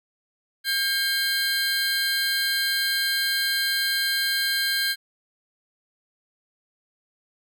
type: tone cluster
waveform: square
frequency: 1602 / 2183 / 3172 / 3991 / 4182 Hz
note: G6 / C#7 / G7 / B7 / C8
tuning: +37 / -27 / +20 / +17 / -2 cents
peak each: -26 / -35 / -31 / -35 / -27 dBFS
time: 0.64-4.96 s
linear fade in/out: 50 ms
effects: none